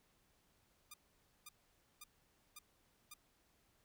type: tone bursts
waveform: 5% pulse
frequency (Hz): 1206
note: D6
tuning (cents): +46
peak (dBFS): -39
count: 5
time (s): 0.91-3.14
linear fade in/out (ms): 5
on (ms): 30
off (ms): 520
effects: pink hiss -75 dBFS RMS until 3.84 s